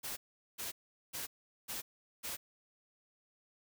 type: noise bursts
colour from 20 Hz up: white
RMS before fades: -41 dBFS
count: 5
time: 0.03-2.37 s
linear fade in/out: 20 ms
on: 140 ms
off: 410 ms
effects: none